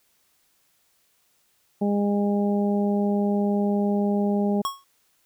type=harmonic tone; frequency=203.5 Hz; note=G#3; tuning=35 cents flat; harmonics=1 / 2 / 3 / 4; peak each=-21 / -27 / -31 / -33 dBFS; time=1.81-4.62 s; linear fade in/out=10 ms
type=tone with exponential decay; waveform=square; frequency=1100 Hz; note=C#6; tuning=14 cents flat; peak=-21 dBFS; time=4.65-4.84 s; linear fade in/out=0 ms; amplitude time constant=41 ms
effects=white hiss -66 dBFS RMS until 5.25 s